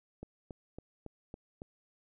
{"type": "click train", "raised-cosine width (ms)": 2, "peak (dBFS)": -30, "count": 6, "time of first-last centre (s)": [0.23, 1.619], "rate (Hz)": 3.6, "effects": []}